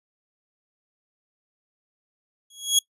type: tone with exponential growth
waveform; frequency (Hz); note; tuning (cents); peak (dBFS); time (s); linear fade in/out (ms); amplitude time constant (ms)
20% pulse; 3322; G#7; 0; -8; 2.5-2.79; 5; 61
effects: noise-tail reverb RT60 0.1 s tail -24 dB re dry + resampled to 32000 Hz